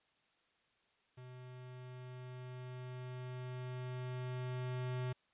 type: tone with level ramp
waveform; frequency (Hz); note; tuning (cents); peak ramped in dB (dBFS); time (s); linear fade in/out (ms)
square; 126.3; B2; +39; -51 to -37; 1.17-5.13; 10
effects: white hiss -75 dBFS RMS until 5.33 s + resampled to 8000 Hz